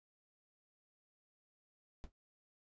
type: noise with exponential decay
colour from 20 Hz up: brown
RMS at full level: -44 dBFS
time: 2.04-2.12 s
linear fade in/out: 0 ms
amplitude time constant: 17 ms
effects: resampled to 16000 Hz